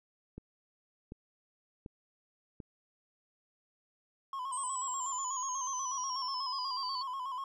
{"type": "click train", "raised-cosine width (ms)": 3, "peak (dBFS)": -31, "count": 4, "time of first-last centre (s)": [0.38, 2.602], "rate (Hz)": 1.35}
{"type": "tone with vibrato", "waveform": "triangle", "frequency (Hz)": 1045, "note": "C6", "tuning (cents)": -2, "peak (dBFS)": -34, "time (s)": [4.33, 7.44], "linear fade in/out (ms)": 2, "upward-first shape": "square", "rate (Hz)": 8.2, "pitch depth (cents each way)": 67}
{"type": "exponential sweep", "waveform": "sine", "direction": "down", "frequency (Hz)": [8372, 4435], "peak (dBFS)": -37, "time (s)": [4.52, 7.03], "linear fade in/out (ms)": 10}
{"effects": []}